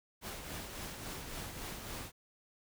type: noise with tremolo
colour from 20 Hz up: pink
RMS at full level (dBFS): -42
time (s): 0.21-2.12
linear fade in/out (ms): 50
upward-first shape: triangle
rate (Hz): 3.6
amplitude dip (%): 45
effects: none